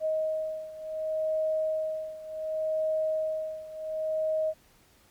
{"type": "beating tone pair", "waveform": "sine", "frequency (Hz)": [628, 628.68], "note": ["D#5", "D#5"], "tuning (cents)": [16, 18], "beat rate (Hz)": 0.68, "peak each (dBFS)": [-29, -32], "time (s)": [0, 4.54], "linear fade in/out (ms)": 50, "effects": ["pink hiss -61 dBFS RMS until 5.1 s", "MP3 96 kbps"]}